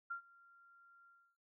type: tone with ADSR envelope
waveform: sine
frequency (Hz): 1385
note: F6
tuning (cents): -15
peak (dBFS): -38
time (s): 0.1-1.37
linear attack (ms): 11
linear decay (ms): 100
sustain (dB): -24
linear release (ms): 300
effects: none